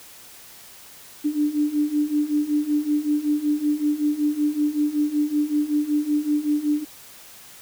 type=beating tone pair; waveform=sine; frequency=293.7 / 299 Hz; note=D4 / D4; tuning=0 / +31 cents; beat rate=5.3 Hz; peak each=-24 / -21 dBFS; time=1.24-6.85 s; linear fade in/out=20 ms; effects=white hiss -45 dBFS RMS until 7.61 s